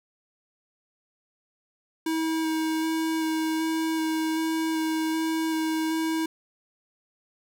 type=tone with vibrato; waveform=square; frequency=319.9 Hz; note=D#4; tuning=48 cents sharp; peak=-25 dBFS; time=2.06-6.26 s; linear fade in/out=5 ms; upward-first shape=square; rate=1.3 Hz; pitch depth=9 cents each way; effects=none